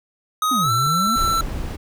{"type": "tone with pitch glide", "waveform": "square", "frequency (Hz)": [1255, 1337.3], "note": ["D#6", "E6"], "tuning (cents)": [15, 24], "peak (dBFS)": -18, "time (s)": [0.42, 1.41], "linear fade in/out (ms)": 2, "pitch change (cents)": 109, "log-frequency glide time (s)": [0.6, 0.71]}
{"type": "exponential two-way sweep", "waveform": "triangle", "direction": "down then up", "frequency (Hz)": [281.6, 110, 246], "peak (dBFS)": -20, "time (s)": [0.51, 1.16], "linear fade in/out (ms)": 5, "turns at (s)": 0.72}
{"type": "click train", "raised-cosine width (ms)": 3, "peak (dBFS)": -24, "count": 5, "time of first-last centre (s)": [0.66, 1.485], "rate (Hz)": 4.85}
{"type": "noise", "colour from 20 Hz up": "brown", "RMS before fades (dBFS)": -26, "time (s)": [1.15, 1.77], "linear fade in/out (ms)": 20}
{"effects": []}